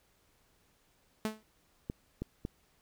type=tone with exponential decay; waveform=sawtooth; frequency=217 Hz; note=A3; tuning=24 cents flat; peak=-25 dBFS; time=1.25-1.43 s; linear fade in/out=0 ms; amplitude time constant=39 ms
type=clicks; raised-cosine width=3 ms; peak=-23 dBFS; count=3; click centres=1.899 / 2.22 / 2.451 s
effects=pink hiss -70 dBFS RMS until 2.81 s